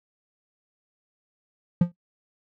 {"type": "tone with exponential decay", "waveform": "triangle", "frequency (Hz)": 174.61, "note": "F3", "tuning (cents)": 0, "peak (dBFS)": -10, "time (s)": [1.81, 1.92], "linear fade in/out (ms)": 5, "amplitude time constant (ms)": 22, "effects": ["noise-tail reverb RT60 0.1 s tail -17 dB re dry"]}